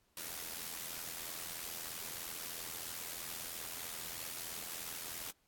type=noise with amplitude modulation; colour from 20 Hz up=white; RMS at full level=-41 dBFS; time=0.17-5.31 s; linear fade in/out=2 ms; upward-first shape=sine; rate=83.1 Hz; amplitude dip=60%; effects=pink hiss -75 dBFS RMS until 5.47 s + AAC 64 kbps